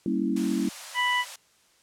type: chord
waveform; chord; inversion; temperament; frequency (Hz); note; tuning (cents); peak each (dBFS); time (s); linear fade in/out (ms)
sine; G diminished seventh; none; equal with one note detuned; 196 / 233.1 / 277.2 / 327.5; G3 / Bb3 / Db4 / Fb4; 0 / 0 / 0 / -11; -29; 0.06-0.69; 2
type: high-pass noise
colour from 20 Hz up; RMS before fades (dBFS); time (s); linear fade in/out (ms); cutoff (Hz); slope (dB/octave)
white; -39; 0.36-1.36; 5; 520; 96
type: harmonic tone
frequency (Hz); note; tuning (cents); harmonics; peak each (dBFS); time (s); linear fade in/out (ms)
987.8; B5; 0; 1 / 2 / 3; -26 / -25 / -30; 0.94-1.25; 50
effects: white hiss -62 dBFS RMS until 1.82 s + low-pass 9000 Hz 12 dB/octave